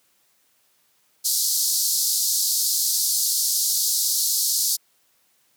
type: band-pass noise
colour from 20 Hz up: pink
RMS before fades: -22 dBFS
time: 1.24-4.77 s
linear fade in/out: 20 ms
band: 4300 to 16000 Hz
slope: 48 dB/octave
effects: white hiss -64 dBFS RMS until 5.56 s + high-pass 100 Hz 12 dB/octave